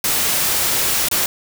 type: noise with dropouts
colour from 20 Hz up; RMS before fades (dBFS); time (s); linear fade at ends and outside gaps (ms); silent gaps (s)
white; -18; 0.04-1.26; 2; 1.086-1.113
effects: none